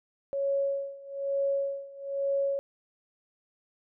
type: tone with tremolo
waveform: sine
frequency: 554.4 Hz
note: C#5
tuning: in tune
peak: -24 dBFS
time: 0.33-2.59 s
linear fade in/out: 0 ms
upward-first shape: sine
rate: 1.1 Hz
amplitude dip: 90%
effects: none